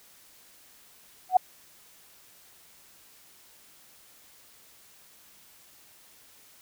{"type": "tone with exponential growth", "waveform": "sine", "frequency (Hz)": 740, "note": "F#5", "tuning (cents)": 0, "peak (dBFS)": -11, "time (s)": [1.29, 1.37], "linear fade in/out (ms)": 5, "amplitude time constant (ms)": 17, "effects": ["white hiss -56 dBFS RMS until 6.61 s"]}